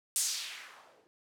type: noise with low-pass filter sweep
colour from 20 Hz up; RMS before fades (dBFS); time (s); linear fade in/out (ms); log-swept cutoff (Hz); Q
violet; -38; 0.16-1.07; 0; 9300 to 360; 1.7
effects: none